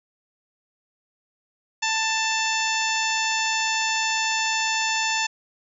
harmonic tone, 886 Hz, A5, 12 cents sharp, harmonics 1 / 2 / 3 / 4 / 5 / 6 / 7 / 8, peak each -27 / -28 / -27 / -31 / -34 / -32 / -34 / -32 dBFS, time 1.82-5.27 s, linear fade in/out 10 ms, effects none

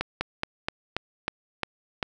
slowing click train, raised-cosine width 0.3 ms, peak -10 dBFS, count 8, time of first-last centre 0.01-2.028 s, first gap 200 ms, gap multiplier 1.12, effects none

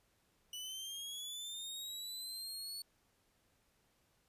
sawtooth linear sweep, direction up, 2947 to 4435 Hz, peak -40 dBFS, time 0.53-2.82 s, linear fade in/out 2 ms, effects pink hiss -75 dBFS RMS until 4.28 s + resampled to 32000 Hz

